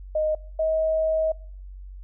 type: tone pair in turn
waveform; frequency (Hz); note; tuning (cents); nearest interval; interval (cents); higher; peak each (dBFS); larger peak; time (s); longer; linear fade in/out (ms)
sine; 619 / 635.3; D#5 / D#5; -9 / +36; unison; 45; second; -20; neither; 0.15-0.35 / 0.59-1.32; second; 5
effects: noise-tail reverb RT60 0.6 s tail -25 dB re dry + added 47 Hz sine -37 dBFS peak until 2.03 s